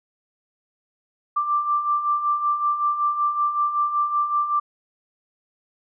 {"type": "beating tone pair", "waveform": "sine", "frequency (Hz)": [1174.7, 1180], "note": ["D6", "D6"], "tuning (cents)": [0, 8], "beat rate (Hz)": 5.3, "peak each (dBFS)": [-27, -20], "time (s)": [1.36, 4.6], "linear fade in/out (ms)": 10, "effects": []}